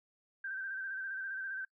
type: tone with vibrato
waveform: sine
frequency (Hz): 1563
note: G6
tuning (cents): -6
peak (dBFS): -37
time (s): 0.44-1.65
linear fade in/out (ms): 5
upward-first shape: square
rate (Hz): 15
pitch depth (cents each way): 35
effects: noise-tail reverb RT60 0.1 s tail -25 dB re dry